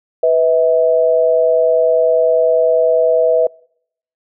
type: tone pair together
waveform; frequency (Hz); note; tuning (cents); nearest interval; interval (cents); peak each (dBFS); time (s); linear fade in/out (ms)
sine; 495 / 645; B4 / E5; +4 / -38; perfect fourth; 458; -12; 0.23-3.47; 5
effects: noise-tail reverb RT60 0.7 s tail -26 dB re dry